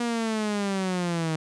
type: linear sweep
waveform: sawtooth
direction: down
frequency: 240 to 156.3 Hz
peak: -21 dBFS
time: 0-1.36 s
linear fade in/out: 5 ms
effects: resampled to 22050 Hz